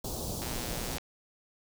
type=band-stop noise; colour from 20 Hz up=pink; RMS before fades=-36 dBFS; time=0.04-0.98 s; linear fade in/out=5 ms; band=900 to 4100 Hz; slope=24 dB/octave
type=click train; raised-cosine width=0.2 ms; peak=-23 dBFS; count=68; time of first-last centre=0.42-0.983 s; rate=119 Hz
effects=none

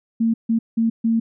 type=tone bursts at uneven times; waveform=sine; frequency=227.3 Hz; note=A#3; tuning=43 cents flat; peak=-15 dBFS; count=4; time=0.2-0.34 / 0.49-0.59 / 0.77-0.9 / 1.04-1.2 s; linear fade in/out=10 ms; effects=none

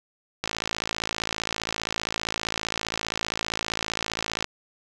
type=click train; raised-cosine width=0.2 ms; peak=-9 dBFS; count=222; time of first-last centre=0.44-4.444 s; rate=55.2 Hz; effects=none

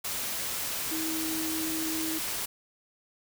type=tone in noise; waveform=sine; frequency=319.4 Hz; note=D#4; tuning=45 cents sharp; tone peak=-32 dBFS; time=0.91-2.19 s; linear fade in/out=10 ms; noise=white; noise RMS=-33 dBFS; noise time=0.04-2.46 s; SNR=-2 dB; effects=none

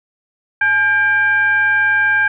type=tone with frequency modulation; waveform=sine; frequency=1602 Hz; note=G6; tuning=37 cents sharp; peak=-11 dBFS; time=0.61-2.28 s; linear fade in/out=5 ms; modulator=749 Hz; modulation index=0.47; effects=none

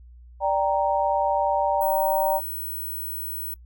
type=chord; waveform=sine; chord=G minor; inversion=second; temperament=equal; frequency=587.3 / 784 / 932.3 Hz; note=D5 / G5 / Bb5; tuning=0 / 0 / 0 cents; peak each=-24 dBFS; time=0.4-2.41 s; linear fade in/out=50 ms
type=tone; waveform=sine; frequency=15950 Hz; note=B9; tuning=16 cents sharp; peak=-29 dBFS; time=1.81-3.54 s; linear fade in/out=2 ms
effects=noise-tail reverb RT60 0.1 s tail -22 dB re dry + added 60 Hz sine -44 dBFS peak until 3.65 s

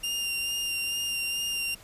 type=tone with vibrato; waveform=sawtooth; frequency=2794 Hz; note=F7; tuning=in tune; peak=-25 dBFS; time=0.03-1.75 s; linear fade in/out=10 ms; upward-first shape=sine; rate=2.3 Hz; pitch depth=15 cents each way; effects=pink hiss -51 dBFS RMS until 1.83 s + resampled to 32000 Hz

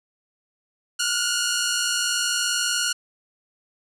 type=tone pair together; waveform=10% pulse; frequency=1408 / 1467.8 Hz; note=F6 / F#6; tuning=+14 / -14 cents; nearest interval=minor second; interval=72 cents; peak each=-16 dBFS; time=0.99-2.93 s; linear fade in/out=10 ms; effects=low-pass 12000 Hz 12 dB/octave

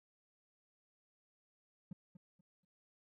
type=tone with echo; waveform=triangle; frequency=178.8 Hz; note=F3; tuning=41 cents sharp; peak=-39 dBFS; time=1.91-1.93 s; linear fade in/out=5 ms; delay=240 ms; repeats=3; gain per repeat=-12 dB; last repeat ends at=2.65 s; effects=tanh soft clip ceiling -38 dBFS

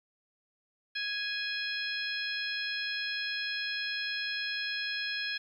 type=harmonic tone with a mistuned harmonic; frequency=830 Hz; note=G#5; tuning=1 cent flat; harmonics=2 / 3 / 4 / 5 / 6; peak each=-36 / -38 / -39 / -40 / -41 dBFS; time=0.95-5.38 s; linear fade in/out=10 ms; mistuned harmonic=6; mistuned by=+77 cents; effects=11-bit

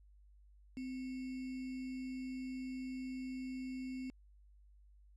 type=tone with sample-and-hold; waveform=sine; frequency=258 Hz; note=C4; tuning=24 cents flat; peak=-40 dBFS; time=0.77-4.1 s; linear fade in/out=0 ms; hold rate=2450 Hz; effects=added 50 Hz sine -60 dBFS peak until 5.16 s + low-pass 6000 Hz 12 dB/octave

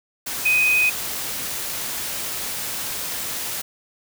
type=tone in noise; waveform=sine; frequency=2504 Hz; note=D#7; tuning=10 cents sharp; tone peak=-15 dBFS; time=0.45-0.9 s; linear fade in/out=10 ms; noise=white; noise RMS=-28 dBFS; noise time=0.26-3.62 s; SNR=+10 dB; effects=none

